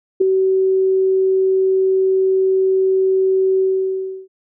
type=tone with ADSR envelope; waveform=sine; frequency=380 Hz; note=F#4; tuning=46 cents sharp; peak=-7 dBFS; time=0.2-4.28 s; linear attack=14 ms; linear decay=4 ms; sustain=-5 dB; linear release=680 ms; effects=none